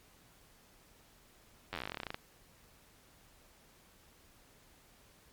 slowing click train, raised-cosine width 0.3 ms, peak -22 dBFS, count 20, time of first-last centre 1.73-2.144 s, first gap 10 ms, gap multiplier 1.08, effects pink hiss -63 dBFS RMS until 5.32 s + MP3 96 kbps

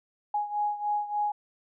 sine beating tone pair, 830.6 / 834 Hz, G#5 / G#5, 0 / +7 cents, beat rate 3.4 Hz, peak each -28 / -32 dBFS, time 0.34-1.32 s, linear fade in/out 5 ms, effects none

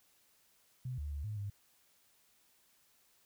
sine tone with pitch steps, 126.8 / 73.3 / 72 / 106.5 / 101.4 Hz, B2 / D2 / D2 / G#2 / G#2, +46 / -3 / -34 / +44 / -41 cents, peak -37 dBFS, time 0.85-1.5 s, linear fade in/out 5 ms, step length 130 ms, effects white hiss -70 dBFS RMS until 3.25 s

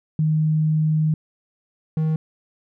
sine / triangle tone pair in turn, 155.56 / 157.46 Hz, D#3 / D#3, 0 / +21 cents, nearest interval unison, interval 21 cents, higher second, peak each -16 dBFS, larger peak neither, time 0.19-1.14 / 1.97-2.16 s, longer first, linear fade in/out 2 ms, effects none

